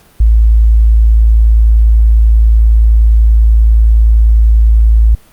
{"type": "tone", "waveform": "sine", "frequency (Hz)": 55.2, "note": "A1", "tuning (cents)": 6, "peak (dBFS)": -3, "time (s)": [0.2, 5.15], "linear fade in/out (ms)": 5, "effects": ["pink hiss -45 dBFS RMS until 5.32 s", "Opus 48 kbps"]}